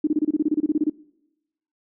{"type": "tone bursts", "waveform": "sine", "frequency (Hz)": 304.1, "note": "D#4", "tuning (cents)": -40, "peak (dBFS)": -16, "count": 15, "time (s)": [0.04, 0.898], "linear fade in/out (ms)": 5, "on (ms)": 32, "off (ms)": 27, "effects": ["noise-tail reverb RT60 0.9 s tail -22 dB re dry"]}